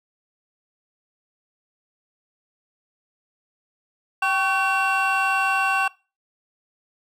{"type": "tone cluster", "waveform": "triangle", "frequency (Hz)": [776, 1117, 1524, 2728], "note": ["G5", "C#6", "G6", "F7"], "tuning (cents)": [-18, 13, -49, -41], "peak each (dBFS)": -22, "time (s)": [4.22, 5.88], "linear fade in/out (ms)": 5, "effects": ["noise-tail reverb RT60 0.3 s tail -21 dB re dry", "tanh soft clip ceiling -9 dBFS"]}